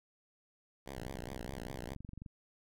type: tone with vibrato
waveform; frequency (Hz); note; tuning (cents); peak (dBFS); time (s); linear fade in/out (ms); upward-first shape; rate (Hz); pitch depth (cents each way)
5% pulse; 63; B1; +35; -32; 0.86-1.95; 5; sine; 4.9; 160
type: click train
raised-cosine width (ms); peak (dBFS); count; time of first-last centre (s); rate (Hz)
5; -34; 31; 0.98-2.262; 23.4
effects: none